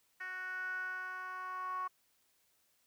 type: tone with band-pass filter sweep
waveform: 10% pulse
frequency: 370 Hz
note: F#4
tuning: in tune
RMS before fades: -41 dBFS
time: 0.2-1.88 s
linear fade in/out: 10 ms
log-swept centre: 1700 to 1100 Hz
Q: 7.9
effects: white hiss -74 dBFS RMS until 2.86 s